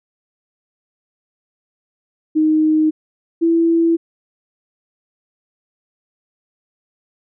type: tone pair in turn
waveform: sine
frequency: 311.1 / 332.4 Hz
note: D#4 / E4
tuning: 0 / +15 cents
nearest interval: minor second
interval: 115 cents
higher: second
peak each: -11 dBFS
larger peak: neither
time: 2.35-2.91 / 3.41-3.97 s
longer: neither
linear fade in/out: 20 ms
effects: none